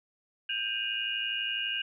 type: tone cluster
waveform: sine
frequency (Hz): 1584 / 2473 / 2764 / 2876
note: G6 / D#7 / F7 / F#7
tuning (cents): +18 / -11 / -19 / -50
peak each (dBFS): -37 / -39 / -36 / -32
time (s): 0.49-1.82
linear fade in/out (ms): 5
effects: none